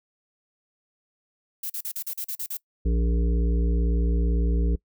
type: noise bursts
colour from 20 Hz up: violet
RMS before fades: -31 dBFS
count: 9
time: 1.63-2.571 s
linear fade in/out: 5 ms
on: 69 ms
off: 40 ms
type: harmonic tone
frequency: 57.9 Hz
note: A#1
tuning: 11 cents flat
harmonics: 1 / 3 / 5 / 7 / 8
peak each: -20 / -30 / -34 / -37 / -38 dBFS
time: 2.85-4.76 s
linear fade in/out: 10 ms
effects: noise-tail reverb RT60 0.1 s tail -23 dB re dry